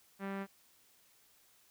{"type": "tone with low-pass filter", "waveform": "sawtooth", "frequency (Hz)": 196, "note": "G3", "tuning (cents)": 0, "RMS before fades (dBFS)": -40, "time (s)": [0.19, 0.47], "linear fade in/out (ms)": 50, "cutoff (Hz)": 1900, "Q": 1.6, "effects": ["white hiss -67 dBFS RMS until 1.7 s"]}